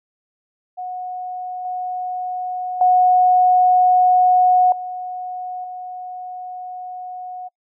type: tone with level steps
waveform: sine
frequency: 731 Hz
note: F#5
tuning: 21 cents flat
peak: -25 / -22 / -10 / -25 / -28 dBFS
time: 0.77-7.49 s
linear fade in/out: 20 ms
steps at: 1.65 / 2.81 / 4.72 / 5.64 s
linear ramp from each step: 2 ms
effects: noise-tail reverb RT60 0.1 s tail -26 dB re dry